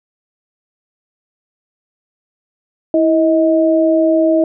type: tone pair together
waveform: sine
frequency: 326.8 / 632.8 Hz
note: E4 / D#5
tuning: -15 / +29 cents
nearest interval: major seventh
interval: 1144 cents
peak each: -12 dBFS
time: 2.94-4.44 s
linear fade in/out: 2 ms
effects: none